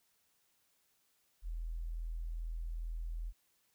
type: tone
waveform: sine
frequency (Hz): 41.2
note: E1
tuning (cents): 0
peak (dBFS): -37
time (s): 1.42-3.33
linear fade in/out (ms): 50
effects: white hiss -75 dBFS RMS until 3.74 s

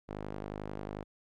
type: tone with band-pass filter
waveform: sawtooth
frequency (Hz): 51.2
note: G#1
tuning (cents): -24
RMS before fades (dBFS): -41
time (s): 0.08-1.04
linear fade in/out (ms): 20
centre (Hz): 470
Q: 0.64
effects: none

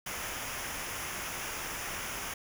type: noise with comb filter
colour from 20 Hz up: pink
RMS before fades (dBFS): -38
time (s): 0.06-2.34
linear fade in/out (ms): 5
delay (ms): 0.24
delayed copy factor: -0.65
effects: none

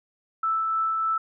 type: tone with tremolo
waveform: sine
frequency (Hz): 1318.5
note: E6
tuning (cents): 0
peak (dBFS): -21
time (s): 0.43-1.18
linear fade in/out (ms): 5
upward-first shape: triangle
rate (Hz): 3.3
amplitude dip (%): 25
effects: none

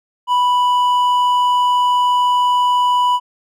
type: tone with hard clipping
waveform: sine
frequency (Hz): 987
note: B5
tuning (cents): -1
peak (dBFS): -13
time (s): 0.27-3.2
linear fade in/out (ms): 50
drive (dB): 5
effects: none

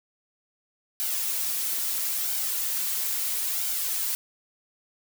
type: noise with flanger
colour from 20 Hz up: blue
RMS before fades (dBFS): -28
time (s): 1-4.15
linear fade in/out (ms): 0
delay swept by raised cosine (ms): 1.3 to 4.6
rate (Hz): 0.75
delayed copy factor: +0.55
effects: none

